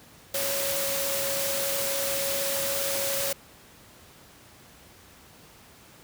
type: tone in noise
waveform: sine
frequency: 553 Hz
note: C#5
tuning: 4 cents flat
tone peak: -31 dBFS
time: 0.34-3.33 s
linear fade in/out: 5 ms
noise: white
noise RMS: -29 dBFS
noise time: 0.34-3.33 s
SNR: -5 dB
effects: pink hiss -52 dBFS RMS until 6.03 s + high-pass 60 Hz 12 dB/octave